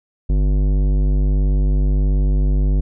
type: tone with tanh clipping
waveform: sine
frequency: 49.26 Hz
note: G1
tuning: 9 cents sharp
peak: -15 dBFS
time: 0.29-2.81 s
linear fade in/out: 10 ms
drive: 15 dB
effects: none